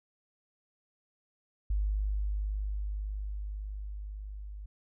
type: tone with level ramp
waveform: sine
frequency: 50.9 Hz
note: G#1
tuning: 34 cents flat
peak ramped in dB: -26 to -40 dBFS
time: 1.7-4.66 s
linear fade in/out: 5 ms
effects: none